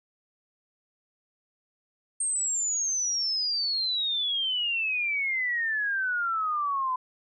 sine exponential sweep, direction down, 8650 to 1007 Hz, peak -25 dBFS, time 2.2-6.96 s, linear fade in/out 5 ms, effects none

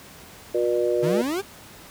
harmonic tone, 120 Hz, B2, 49 cents flat, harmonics 3 / 4 / 5, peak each -23 / -24 / -25 dBFS, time 0.54-1.22 s, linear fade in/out 10 ms
40% pulse exponential sweep, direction up, 140.3 to 415.3 Hz, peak -23 dBFS, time 1.02-1.42 s, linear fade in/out 20 ms
effects pink hiss -45 dBFS RMS until 1.9 s + high-pass 60 Hz 12 dB/octave

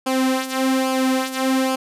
sawtooth tone with flanger, 261.9 Hz, C4, 2 cents sharp, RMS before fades -20 dBFS, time 0.06-1.76 s, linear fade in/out 10 ms, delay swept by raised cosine 0.51 to 3.81 ms, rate 1.2 Hz, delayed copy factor -0.65, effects resampled to 32000 Hz

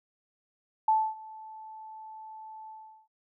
sine tone with ADSR envelope, 874 Hz, A5, 12 cents flat, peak -19 dBFS, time 0.88-3.08 s, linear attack 4 ms, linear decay 260 ms, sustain -23 dB, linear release 390 ms, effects none

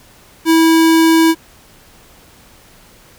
square tone, 325.6 Hz, E4, 21 cents flat, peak -8 dBFS, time 0.45-1.35 s, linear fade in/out 50 ms, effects pink hiss -45 dBFS RMS until 3.18 s

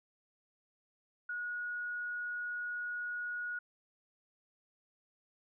sine tone, 1452 Hz, F#6, 33 cents flat, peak -36 dBFS, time 1.29-3.59 s, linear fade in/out 5 ms, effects none

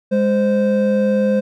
triangle tone pair together, 205.9 / 520 Hz, G#3 / C5, -15 / -11 cents, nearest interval octave + major third, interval 1604 cents, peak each -14 dBFS, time 0.11-1.41 s, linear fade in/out 20 ms, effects none

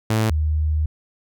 sawtooth / sine tone pair in turn, 110 / 76.94 Hz, A2 / D#2, 0 / -19 cents, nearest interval tritone, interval 619 cents, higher first, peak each -13 / -17 dBFS, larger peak first, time 0.1-0.3 / 0.3-0.86 s, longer second, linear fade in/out 5 ms, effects none

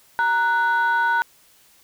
sine tone pair together, 932.3 / 1480 Hz, A#5 / F#6, 0 / 0 cents, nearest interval minor sixth, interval 800 cents, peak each -18 dBFS, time 0.19-1.22 s, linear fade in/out 0 ms, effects tanh soft clip ceiling -13 dBFS + white hiss -55 dBFS RMS until 1.83 s

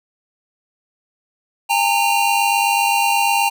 square tone cluster, 809 / 908 / 2772 Hz, G#5 / A#5 / F7, -46 / -46 / -14 cents, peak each -19 / -19 / -21 dBFS, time 1.69-3.5 s, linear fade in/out 20 ms, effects none

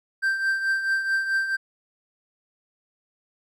triangle tone with tremolo, 1569 Hz, G6, 1 cent sharp, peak -17 dBFS, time 0.22-1.57 s, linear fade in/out 20 ms, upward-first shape triangle, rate 4.6 Hz, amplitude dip 65%, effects none

